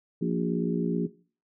harmonic tone with a mistuned harmonic, 58.27 Hz, A#1, in tune, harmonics 3 / 4 / 5 / 6 / 7, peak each -28 / -30 / -32 / -34 / -35 dBFS, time 0.21-1.07 s, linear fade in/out 10 ms, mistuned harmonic 6, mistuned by +45 cents, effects noise-tail reverb RT60 0.4 s tail -18 dB re dry

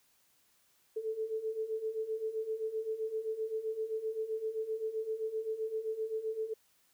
sine beating tone pair, 435.2 / 442.9 Hz, A4 / A4, -19 / +11 cents, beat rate 7.7 Hz, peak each -39 / -35 dBFS, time 0.96-6.54 s, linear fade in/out 10 ms, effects white hiss -70 dBFS RMS until 6.93 s

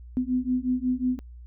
sine beating tone pair, 250 / 255.5 Hz, B3 / C4, +21 / -41 cents, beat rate 5.5 Hz, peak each -26 dBFS, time 0.17-1.19 s, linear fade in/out 0 ms, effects added 60 Hz sine -41 dBFS peak until 1.46 s

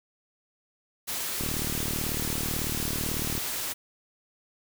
white noise, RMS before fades -32 dBFS, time 1.07-3.74 s, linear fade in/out 20 ms
click train, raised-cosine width 3 ms, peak -20 dBFS, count 76, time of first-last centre 1.41-3.379 s, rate 38.1 Hz
effects none

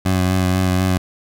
20% pulse tone with vibrato, 92.5 Hz, F#2, in tune, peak -10 dBFS, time 0.05-0.98 s, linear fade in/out 10 ms, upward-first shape sine, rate 4.1 Hz, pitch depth 24 cents each way, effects none

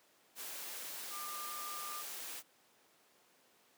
sine tone in noise, 1200 Hz, D6, 37 cents sharp, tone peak -44 dBFS, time 1.1-2.04 s, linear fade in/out 50 ms, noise white, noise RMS -45 dBFS, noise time 0.35-2.43 s, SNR -2 dB, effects pink hiss -68 dBFS RMS until 3.77 s + high-pass 300 Hz 12 dB/octave

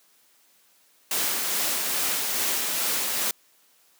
white noise with tremolo, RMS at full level -25 dBFS, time 1.11-3.31 s, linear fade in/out 2 ms, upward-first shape sine, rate 2.4 Hz, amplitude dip 25%, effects white hiss -61 dBFS RMS until 3.99 s + high-pass 200 Hz 12 dB/octave

